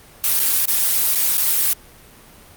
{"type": "noise with dropouts", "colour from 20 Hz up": "blue", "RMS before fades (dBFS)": -17, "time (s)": [0.24, 1.73], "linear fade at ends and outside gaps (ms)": 0, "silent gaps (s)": [[0.393, 0.4], [0.655, 0.682], [1.15, 1.156], [1.372, 1.38]], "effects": ["pink hiss -45 dBFS RMS until 2.56 s", "Opus 32 kbps"]}